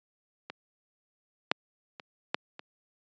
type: clicks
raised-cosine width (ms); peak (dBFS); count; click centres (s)
0.3; -22 / -6 / -26 / -10 / -25; 5; 0.5 / 1.515 / 1.998 / 2.345 / 2.594
effects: high-pass 200 Hz 12 dB/octave + resampled to 16000 Hz